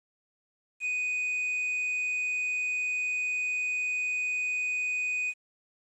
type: tone with quantisation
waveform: triangle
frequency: 2489 Hz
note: D#7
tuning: in tune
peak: -26 dBFS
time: 0.8-5.34 s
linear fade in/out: 50 ms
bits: 9
effects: resampled to 24000 Hz